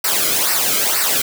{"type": "noise with flanger", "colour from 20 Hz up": "white", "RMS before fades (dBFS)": -17, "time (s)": [0.04, 1.22], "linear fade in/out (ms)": 5, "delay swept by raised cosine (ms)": [0.29, 1.13], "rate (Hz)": 2.1, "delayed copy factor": -0.7, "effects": []}